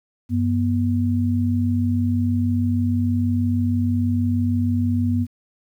sine tone pair together, 96.28 / 242.6 Hz, G2 / B3, -31 / -31 cents, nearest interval octave + major third, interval 1600 cents, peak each -20 dBFS, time 0.29-5.27 s, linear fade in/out 50 ms, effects 9-bit

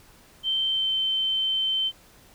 sine tone with pitch glide, 3114 to 3092 Hz, G7 to G7, -12 to -24 cents, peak -22 dBFS, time 0.43-1.92 s, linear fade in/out 50 ms, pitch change -12 cents, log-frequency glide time 0.69-0.91 s, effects pink hiss -54 dBFS RMS until 2.34 s

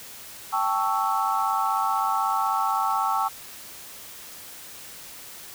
sine chord, A dominant seventh, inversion third, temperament equal with one note detuned, 784 / 880 / 1114.5 / 1318.5 Hz, G5 / A5 / C#6 / E6, 0 / 0 / +9 / 0 cents, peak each -27 dBFS, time 0.52-3.29 s, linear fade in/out 20 ms, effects white hiss -42 dBFS RMS until 5.54 s

